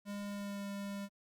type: tone with pitch glide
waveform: square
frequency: 203 to 200.2 Hz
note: G#3 to G3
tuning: -39 to +37 cents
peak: -40 dBFS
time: 0.05-1.09 s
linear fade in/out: 50 ms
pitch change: -24 cents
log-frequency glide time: 0.28-0.66 s
effects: Opus 48 kbps